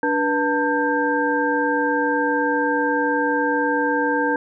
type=tone cluster; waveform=sine; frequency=291.5 / 486.5 / 898 / 1584 Hz; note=D4 / B4 / A5 / G6; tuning=-13 / -26 / +35 / +18 cents; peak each=-23 dBFS; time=0.03-4.36 s; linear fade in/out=2 ms; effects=none